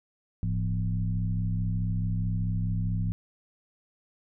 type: tone with frequency modulation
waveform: sine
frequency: 103.83 Hz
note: G#2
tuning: in tune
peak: -25 dBFS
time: 0.43-3.12 s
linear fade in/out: 0 ms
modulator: 64.7 Hz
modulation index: 1.1
effects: none